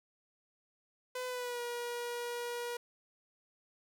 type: tone with pitch glide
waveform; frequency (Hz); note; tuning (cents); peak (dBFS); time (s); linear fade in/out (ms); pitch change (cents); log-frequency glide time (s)
sawtooth; 504 to 479.6; B4 to A#4; +35 to +49; -33; 1.15-2.77; 5; -86; 1.27-1.61
effects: none